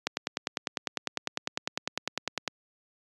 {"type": "click train", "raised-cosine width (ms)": 0.2, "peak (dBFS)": -10, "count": 25, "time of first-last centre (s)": [0.07, 2.477], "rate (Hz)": 9.97, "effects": ["high-pass 200 Hz 12 dB/octave", "resampled to 24000 Hz"]}